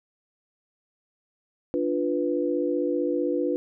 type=chord; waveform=sine; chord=B diminished; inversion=first; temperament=equal; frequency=293.7 / 349.2 / 493.9 Hz; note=D4 / F4 / B4; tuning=0 / 0 / 0 cents; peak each=-27 dBFS; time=1.74-3.56 s; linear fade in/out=0 ms; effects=none